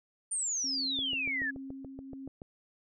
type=exponential sweep; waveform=sine; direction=down; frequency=9140 to 1661.2 Hz; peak=-30 dBFS; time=0.31-1.51 s; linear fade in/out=10 ms
type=tone with tremolo; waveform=sine; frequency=269 Hz; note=C4; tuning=48 cents sharp; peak=-39 dBFS; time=0.64-2.28 s; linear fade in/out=2 ms; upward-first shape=triangle; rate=1.3 Hz; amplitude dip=45%
type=click train; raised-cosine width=2 ms; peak=-31 dBFS; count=11; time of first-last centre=0.99-2.419 s; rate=7 Hz
effects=none